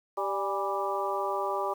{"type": "harmonic tone with a mistuned harmonic", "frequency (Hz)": 196, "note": "G3", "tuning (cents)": 0, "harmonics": [2, 3, 4, 5, 6], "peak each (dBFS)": [-34, -34, -34, -34, -34], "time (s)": [0.17, 1.74], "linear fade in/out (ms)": 10, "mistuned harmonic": 4, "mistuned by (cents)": 67, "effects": ["9-bit"]}